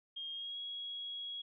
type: tone with pitch glide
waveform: sine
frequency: 3231 to 3318 Hz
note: G#7 to G#7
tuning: -48 to -2 cents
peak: -40 dBFS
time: 0.16-1.42 s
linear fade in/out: 10 ms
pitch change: +46 cents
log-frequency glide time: 0.32-0.58 s
effects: none